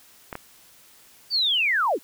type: clicks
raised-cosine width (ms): 0.5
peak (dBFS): -17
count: 2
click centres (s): 0.328 / 0.354
type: linear sweep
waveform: sine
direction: down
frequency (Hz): 4699 to 207.7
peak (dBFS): -19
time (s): 1.3-1.99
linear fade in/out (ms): 50
effects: white hiss -53 dBFS RMS until 2.03 s